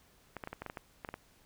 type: clicks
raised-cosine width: 0.5 ms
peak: -25 dBFS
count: 11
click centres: 0.367 / 0.438 / 0.474 / 0.53 / 0.62 / 0.663 / 0.699 / 0.772 / 1.048 / 1.089 / 1.141 s
effects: pink hiss -65 dBFS RMS until 1.45 s